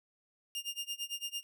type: tone with tremolo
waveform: sawtooth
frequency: 2816 Hz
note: F7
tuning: 14 cents sharp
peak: -31 dBFS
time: 0.55-1.43 s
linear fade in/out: 0 ms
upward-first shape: sine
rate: 8.9 Hz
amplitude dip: 95%
effects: none